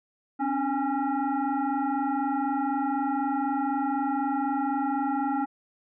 sine tone with frequency modulation, 263.5 Hz, C4, 12 cents sharp, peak -24 dBFS, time 0.39-5.46 s, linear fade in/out 20 ms, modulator 551 Hz, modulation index 1.6, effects none

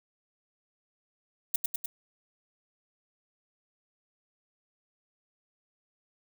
violet noise with echo, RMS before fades -25 dBFS, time 1.54-1.56 s, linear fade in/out 5 ms, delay 100 ms, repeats 3, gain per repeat -3 dB, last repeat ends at 1.86 s, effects none

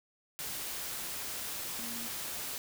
sine tone in noise, 233.1 Hz, A#3, in tune, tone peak -45 dBFS, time 1.79-2.07 s, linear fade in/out 0 ms, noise white, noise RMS -39 dBFS, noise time 0.39-2.58 s, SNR -9 dB, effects none

